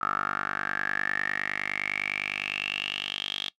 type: tone with band-pass filter sweep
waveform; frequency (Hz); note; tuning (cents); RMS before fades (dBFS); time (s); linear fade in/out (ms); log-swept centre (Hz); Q
10% pulse; 49.84; G1; +29; -31; 0.01-3.5; 10; 1300 to 3400; 9.1
effects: noise-tail reverb RT60 0.1 s tail -21 dB re dry